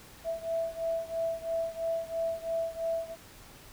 sine beating tone pair, 659.3 / 662.3 Hz, E5 / E5, 0 / +8 cents, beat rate 3 Hz, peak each -32 / -34 dBFS, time 0.24-3.16 s, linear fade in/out 50 ms, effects pink hiss -52 dBFS RMS until 3.72 s

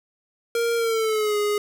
square tone with pitch glide, 466.2 to 415.3 Hz, A#4 to G#4, 0 to 0 cents, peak -21 dBFS, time 0.55-1.58 s, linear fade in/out 2 ms, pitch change -200 cents, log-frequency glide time 0.76-1.37 s, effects none

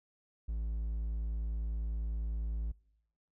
triangle tone, 55 Hz, A1, in tune, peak -31 dBFS, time 0.48-2.72 s, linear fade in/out 10 ms, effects noise-tail reverb RT60 0.9 s tail -25 dB re dry

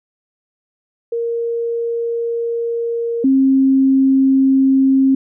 sine tone pair in turn, 466.2 / 267.6 Hz, A#4 / C4, 0 / +39 cents, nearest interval minor seventh, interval 961 cents, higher first, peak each -17 / -9 dBFS, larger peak second, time 1.12-3.24 / 3.24-5.15 s, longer first, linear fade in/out 5 ms, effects none

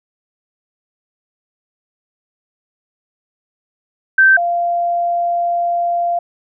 sine tone pair in turn, 1555 / 692.7 Hz, G6 / F5, -14 / -14 cents, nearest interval octave + major second, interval 1400 cents, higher first, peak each -6 / -14 dBFS, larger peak first, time 4.18-4.37 / 4.37-6.19 s, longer second, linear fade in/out 5 ms, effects none

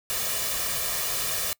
white noise with comb filter, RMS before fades -28 dBFS, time 0.1-1.53 s, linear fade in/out 0 ms, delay 1.7 ms, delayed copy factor +0.6, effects noise-tail reverb RT60 0.1 s tail -25 dB re dry

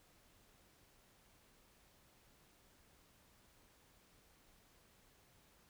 silence, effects pink hiss -69 dBFS RMS until 5.69 s

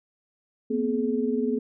sine tone cluster, 234.6 / 254.9 / 424.7 Hz, A#3 / C4 / G#4, +11 / -45 / +39 cents, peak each -27 dBFS, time 0.7-1.59 s, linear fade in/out 10 ms, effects none

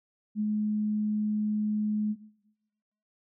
sine tone, 211.8 Hz, G#3, 34 cents sharp, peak -25 dBFS, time 0.35-2.16 s, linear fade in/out 50 ms, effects noise-tail reverb RT60 1.0 s tail -18 dB re dry

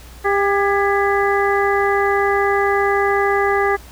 harmonic tone with a mistuned harmonic, 399.4 Hz, G4, 32 cents sharp, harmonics 1 / 2 / 3 / 4 / 5, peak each -17 / -20 / -22 / -23 / -24 dBFS, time 0.24-3.77 s, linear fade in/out 20 ms, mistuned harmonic 4, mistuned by +69 cents, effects added 60 Hz sine -39 dBFS peak until 3.91 s + pink hiss -43 dBFS RMS until 3.91 s

